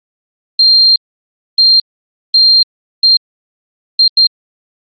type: tone bursts at uneven times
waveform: sine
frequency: 4186 Hz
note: C8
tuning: in tune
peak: -4 dBFS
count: 6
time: 0.59-0.96 / 1.58-1.8 / 2.34-2.63 / 3.03-3.17 / 3.99-4.08 / 4.17-4.27 s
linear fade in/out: 5 ms
effects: Opus 48 kbps